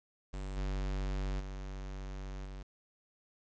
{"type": "tone with level steps", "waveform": "square", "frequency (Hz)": 48, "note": "G1", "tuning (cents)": -36, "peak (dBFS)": [-38, -34, -40, -43], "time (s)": [0.33, 2.63], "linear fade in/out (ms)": 10, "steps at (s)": [0.56, 1.39, 2.44], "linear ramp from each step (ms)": 20, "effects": ["resampled to 16000 Hz", "10-bit"]}